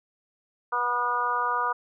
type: harmonic tone with a mistuned harmonic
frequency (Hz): 243.8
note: B3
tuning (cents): -22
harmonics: 2 / 3 / 4 / 5 / 6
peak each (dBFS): -36 / -35 / -27 / -27 / -32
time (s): 0.72-1.73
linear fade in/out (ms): 10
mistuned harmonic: 6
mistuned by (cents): -17
effects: none